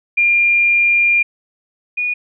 sine tone pair in turn, 2400 / 2453 Hz, D7 / D#7, +37 / -25 cents, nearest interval unison, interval 38 cents, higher second, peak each -10 / -16 dBFS, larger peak first, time 0.17-1.23 / 1.97-2.14 s, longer first, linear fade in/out 10 ms, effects none

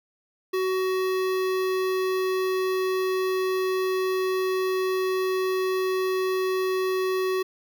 square tone with notch filter, 374.7 Hz, F#4, 22 cents sharp, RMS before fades -25 dBFS, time 0.53-7.43 s, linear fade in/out 10 ms, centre 7900 Hz, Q 1.1, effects none

